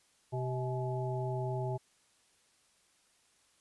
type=harmonic tone with a mistuned harmonic; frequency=128.3 Hz; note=C3; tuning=34 cents flat; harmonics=1 / 3 / 5 / 7; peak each=-34 / -39 / -41 / -42 dBFS; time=0.32-1.78 s; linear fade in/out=20 ms; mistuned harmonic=7; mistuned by=-90 cents; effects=white hiss -69 dBFS RMS until 3.6 s + resampled to 24000 Hz